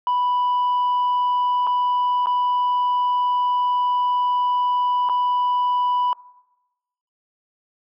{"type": "tone with dropouts", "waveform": "sine", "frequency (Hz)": 987.8, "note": "B5", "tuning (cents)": 0, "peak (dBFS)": -15, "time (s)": [0.07, 6.13], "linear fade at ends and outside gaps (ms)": 1, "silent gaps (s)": [[1.668, 1.672], [2.259, 2.269], [5.089, 5.096]], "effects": ["noise-tail reverb RT60 1.0 s tail -22 dB re dry", "tanh soft clip ceiling -16 dBFS"]}